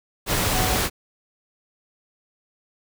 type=tone in noise; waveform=sine; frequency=744 Hz; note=F#5; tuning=9 cents sharp; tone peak=-28 dBFS; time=0.51-0.8 s; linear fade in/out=50 ms; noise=pink; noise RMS=-22 dBFS; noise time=0.26-0.9 s; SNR=-9 dB; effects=none